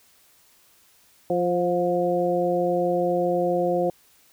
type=harmonic tone with a mistuned harmonic; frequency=175.4 Hz; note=F3; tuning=8 cents sharp; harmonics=1 / 2 / 3 / 4; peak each=-29 / -25 / -23 / -27 dBFS; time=1.3-3.9 s; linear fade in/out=2 ms; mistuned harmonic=4; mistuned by=+30 cents; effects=white hiss -58 dBFS RMS until 4.32 s